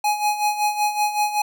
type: tone with tremolo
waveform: square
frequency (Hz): 837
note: G#5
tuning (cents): +13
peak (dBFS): -17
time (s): 0.04-1.42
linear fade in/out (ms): 5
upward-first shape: sine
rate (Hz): 5.3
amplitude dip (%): 70
effects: none